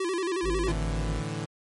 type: tone with vibrato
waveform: square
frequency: 360 Hz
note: F#4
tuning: 47 cents flat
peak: -27 dBFS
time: 0-0.72 s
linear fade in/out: 5 ms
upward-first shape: square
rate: 11 Hz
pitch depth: 98 cents each way
type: harmonic tone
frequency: 52.2 Hz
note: G#1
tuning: 10 cents sharp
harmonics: 1 / 3 / 5 / 7 / 9 / 10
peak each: -28 / -38 / -42 / -45 / -47 / -48 dBFS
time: 0.42-1.23 s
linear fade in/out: 50 ms
type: chord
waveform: sawtooth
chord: A suspended fourth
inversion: none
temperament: equal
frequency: 110 / 146.83 / 164.81 Hz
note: A2 / D3 / E3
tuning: 0 / 0 / 0 cents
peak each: -31 dBFS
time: 0.66-1.46 s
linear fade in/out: 20 ms
effects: MP3 48 kbps